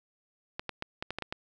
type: clicks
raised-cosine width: 0.3 ms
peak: -18 dBFS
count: 8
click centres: 0.595 / 0.693 / 0.824 / 1.025 / 1.106 / 1.186 / 1.223 / 1.325 s
effects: none